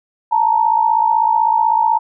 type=tone pair together; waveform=sine; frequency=876.3 / 932.3 Hz; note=A5 / A#5; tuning=-7 / 0 cents; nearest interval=minor second; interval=107 cents; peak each=-14 dBFS; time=0.31-1.99 s; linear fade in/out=20 ms; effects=none